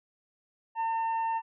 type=harmonic tone; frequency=905 Hz; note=A5; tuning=48 cents sharp; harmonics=1 / 2 / 3; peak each=-27 / -44 / -47 dBFS; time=0.75-1.42 s; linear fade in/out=50 ms; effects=none